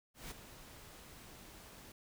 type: noise with ADSR envelope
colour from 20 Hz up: pink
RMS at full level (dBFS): -45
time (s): 0.14-1.92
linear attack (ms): 170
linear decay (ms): 14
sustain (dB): -10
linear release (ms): 3
effects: none